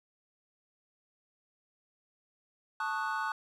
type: chord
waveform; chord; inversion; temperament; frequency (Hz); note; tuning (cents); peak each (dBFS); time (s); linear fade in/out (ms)
triangle; D# half-diminished seventh; second; equal; 880 / 1108.7 / 1244.5 / 1480; A5 / C#6 / D#6 / F#6; 0 / 0 / 0 / 0; -34 / -36 / -37 / -34; 2.8-3.32; 2
effects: none